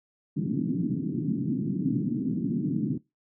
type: band-pass noise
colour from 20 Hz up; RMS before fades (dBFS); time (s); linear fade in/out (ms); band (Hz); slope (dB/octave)
white; -28; 0.36-2.98; 10; 130 to 300; 48
effects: noise-tail reverb RT60 0.2 s tail -19 dB re dry